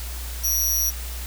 20% pulse tone with amplitude modulation, 5770 Hz, F#8, 44 cents flat, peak -11 dBFS, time 0.43-0.91 s, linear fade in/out 20 ms, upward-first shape sine, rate 160 Hz, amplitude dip 80%, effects added 60 Hz sine -30 dBFS peak until 1.26 s + white hiss -37 dBFS RMS until 1.26 s

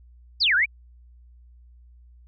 sine exponential two-way sweep, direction down then up, 5360 to 1400 to 2461 Hz, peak -17 dBFS, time 0.4-0.66 s, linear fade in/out 20 ms, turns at 0.55 s, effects added 60 Hz sine -48 dBFS peak until 2.27 s

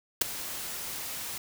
white noise with ADSR envelope, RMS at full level -20 dBFS, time 0.21-1.38 s, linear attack 7 ms, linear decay 9 ms, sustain -17 dB, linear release 4 ms, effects none

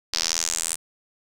sawtooth tone with band-pass filter sweep, 82.41 Hz, E2, in tune, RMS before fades -26 dBFS, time 0.13-0.76 s, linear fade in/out 10 ms, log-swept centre 4900 to 8900 Hz, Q 3.6, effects none

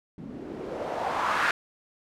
blue noise with low-pass filter sweep, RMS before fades -30 dBFS, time 0.18-1.51 s, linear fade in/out 2 ms, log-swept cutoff 200 to 1600 Hz, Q 2.6, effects none

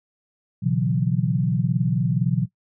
sine tone cluster, 121.6 / 139.1 / 163.5 / 182.8 Hz, B2 / C#3 / E3 / F#3, -26 / +6 / -14 / -21 cents, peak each -24 dBFS, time 0.62-2.46 s, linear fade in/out 20 ms, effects noise-tail reverb RT60 0.1 s tail -17 dB re dry

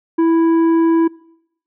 triangle tone with tanh clipping, 329.6 Hz, E4, in tune, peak -12 dBFS, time 0.18-1.08 s, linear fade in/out 10 ms, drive 12 dB, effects noise-tail reverb RT60 0.8 s tail -24 dB re dry

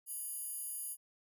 square tone with high-pass filter, 976 Hz, B5, 21 cents flat, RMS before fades -42 dBFS, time 0.06-0.97 s, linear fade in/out 50 ms, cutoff 11000 Hz, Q 4.4, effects none

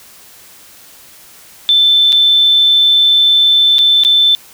sine tone with dropouts, 3533 Hz, A7, 6 cents sharp, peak -6 dBFS, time 1.69-4.35 s, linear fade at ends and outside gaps 0 ms, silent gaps 2.122-2.127 / 3.784-3.79 / 4.036-4.049 s, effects white hiss -40 dBFS RMS until 4.53 s

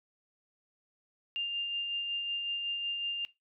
sine tone with tremolo, 2800 Hz, F7, 4 cents sharp, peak -30 dBFS, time 1.36-3.25 s, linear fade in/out 0 ms, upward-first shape sine, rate 5.4 Hz, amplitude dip 30%, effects noise-tail reverb RT60 0.2 s tail -18 dB re dry

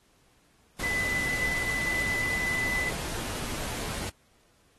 sine tone in noise, 2003 Hz, B6, 24 cents sharp, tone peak -27 dBFS, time 0.83-2.9 s, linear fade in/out 10 ms, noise pink, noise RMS -35 dBFS, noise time 0.79-4.1 s, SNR +5 dB, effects pink hiss -65 dBFS RMS until 4.78 s + AAC 32 kbps

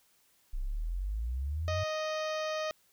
sine exponential sweep, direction up, 30.44 to 98 Hz, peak -31 dBFS, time 0.53-1.84 s, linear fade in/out 10 ms
harmonic tone, 622.3 Hz, D#5, in tune, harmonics 1 / 2 / 3 / 4 / 5 / 6 / 7 / 8 / 9 / 10, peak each -33 / -39 / -43 / -45 / -47 / -49 / -50 / -51 / -52 / -53 dBFS, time 1.68-2.71 s, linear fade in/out 0 ms
effects white hiss -68 dBFS RMS until 2.92 s

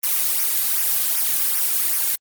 blue noise with flanger, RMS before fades -20 dBFS, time 0.03-2.16 s, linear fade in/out 10 ms, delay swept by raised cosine 0.24 to 2.24 ms, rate 2.6 Hz, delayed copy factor -0.8, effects Opus 32 kbps

